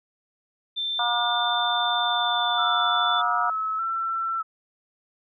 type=tone with pitch glide; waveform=sine; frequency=3561 to 3502 Hz; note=A7 to A7; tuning=+20 to -9 cents; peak=-25 dBFS; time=0.76-3.22 s; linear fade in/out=20 ms; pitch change=-29 cents; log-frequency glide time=2.02-2.96 s
type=harmonic tone; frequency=239.1 Hz; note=A#3; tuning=44 cents sharp; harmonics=3 / 4 / 5 / 6; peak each=-27 / -28 / -29 / -30 dBFS; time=0.99-3.5 s; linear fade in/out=2 ms
type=tone with vibrato; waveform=sine; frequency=1318.5 Hz; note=E6; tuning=in tune; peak=-24 dBFS; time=2.57-4.43 s; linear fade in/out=20 ms; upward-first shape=square; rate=0.82 Hz; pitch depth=31 cents each way
effects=none